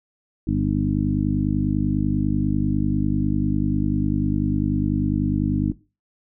harmonic tone with a mistuned harmonic, 50.1 Hz, G1, 38 cents sharp, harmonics 1 / 2 / 3 / 4 / 5 / 6, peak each -26 / -26 / -26 / -26 / -26 / -26 dBFS, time 0.47-5.72 s, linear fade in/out 5 ms, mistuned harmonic 6, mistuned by +22 cents, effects noise-tail reverb RT60 0.3 s tail -18 dB re dry

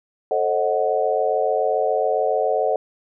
sine chord, A diminished seventh, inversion none, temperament equal with one note detuned, 440 / 535.2 / 622.3 / 740 Hz, A4 / C5 / Eb5 / Gb5, 0 / +39 / 0 / 0 cents, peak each -23 dBFS, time 0.31-2.76 s, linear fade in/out 2 ms, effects none

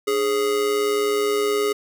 square tone with amplitude modulation, 415.3 Hz, G#4, in tune, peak -17 dBFS, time 0.07-1.73 s, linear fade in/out 10 ms, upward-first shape sine, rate 119 Hz, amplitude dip 55%, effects none

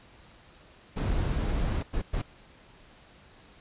brown noise bursts at uneven times, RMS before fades -28 dBFS, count 3, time 0.96-1.83 / 1.93-2.02 / 2.13-2.22 s, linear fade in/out 10 ms, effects pink hiss -55 dBFS RMS until 3.6 s + resampled to 8000 Hz

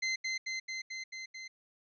sawtooth tone with echo, 2068 Hz, C7, 21 cents flat, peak -27 dBFS, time 0.02-0.16 s, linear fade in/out 10 ms, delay 220 ms, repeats 6, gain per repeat -2 dB, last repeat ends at 1.48 s, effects resampled to 16000 Hz

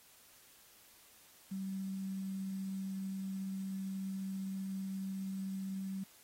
sine tone with quantisation, 192.3 Hz, G3, 33 cents flat, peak -37 dBFS, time 1.51-6.04 s, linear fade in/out 10 ms, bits 10, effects white hiss -62 dBFS RMS until 6.23 s + AAC 48 kbps

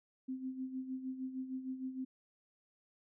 sine tone with tremolo, 260.2 Hz, C4, 9 cents flat, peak -36 dBFS, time 0.28-2.05 s, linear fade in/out 10 ms, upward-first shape sine, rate 6.5 Hz, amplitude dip 65%, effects none

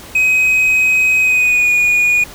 triangle tone with pitch glide, 2526 to 2451 Hz, D#7 to D#7, +26 to -27 cents, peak -8 dBFS, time 0.15-2.24 s, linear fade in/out 5 ms, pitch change -53 cents, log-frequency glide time 1.21-1.7 s, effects pink hiss -35 dBFS RMS until 2.34 s

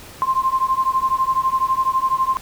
sine beating tone pair, 1046.5 / 1058.5 Hz, C6 / C6, 0 / +20 cents, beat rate 12 Hz, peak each -19 dBFS, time 0.22-2.37 s, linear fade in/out 0 ms, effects pink hiss -40 dBFS RMS until 2.41 s

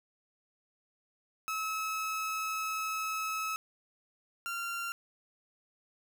30% pulse tone pair in turn, 1293 / 1381.9 Hz, E6 / F6, -34 / -19 cents, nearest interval minor second, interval 115 cents, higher second, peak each -30 / -32 dBFS, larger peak first, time 1.48-3.56 / 4.46-4.92 s, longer first, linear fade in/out 0 ms, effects none

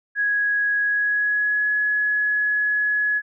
sine tone with pitch glide, 1663 to 1690.1 Hz, G#6 to G#6, +2 to +30 cents, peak -18 dBFS, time 0.15-3.22 s, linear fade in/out 50 ms, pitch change +28 cents, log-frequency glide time 0.82-1.68 s, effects none

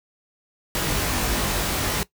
pink noise with comb filter, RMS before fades -24 dBFS, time 0.75-2.03 s, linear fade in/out 0 ms, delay 20 ms, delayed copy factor +0.85, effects noise-tail reverb RT60 0.1 s tail -18 dB re dry

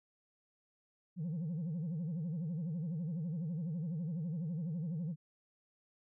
sine tone with vibrato, 164.81 Hz, E3, in tune, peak -33 dBFS, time 1.16-5.16 s, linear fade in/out 50 ms, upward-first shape sine, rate 12 Hz, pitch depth 180 cents each way, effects tanh soft clip ceiling -34 dBFS

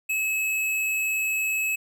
square tone, 2583 Hz, E7, 36 cents flat, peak -24 dBFS, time 0.09-1.76 s, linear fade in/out 10 ms, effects none

